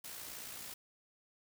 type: noise with amplitude modulation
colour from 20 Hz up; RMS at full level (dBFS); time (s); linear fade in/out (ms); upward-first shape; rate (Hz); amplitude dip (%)
white; -45; 0.04-0.74; 5; sine; 58.4; 40
effects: none